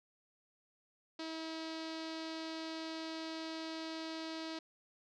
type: tone with low-pass filter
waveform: sawtooth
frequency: 321.8 Hz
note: E4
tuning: 42 cents flat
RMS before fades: -43 dBFS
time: 1.19-4.59 s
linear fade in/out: 5 ms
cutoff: 4500 Hz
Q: 3.2
effects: none